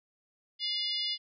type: harmonic tone with a mistuned harmonic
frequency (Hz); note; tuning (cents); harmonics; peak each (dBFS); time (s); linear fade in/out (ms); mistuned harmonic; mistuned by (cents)
698.5; F5; 0; 3 / 4 / 5 / 6 / 7; -43 / -37 / -35 / -39 / -34; 0.59-1.18; 50; 4; +66
effects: none